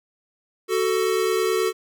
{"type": "tone pair together", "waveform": "square", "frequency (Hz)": [373.6, 442.9], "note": ["F#4", "A4"], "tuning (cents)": [17, 11], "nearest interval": "minor third", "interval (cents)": 294, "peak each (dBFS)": -23, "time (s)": [0.68, 1.73], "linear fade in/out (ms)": 50, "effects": []}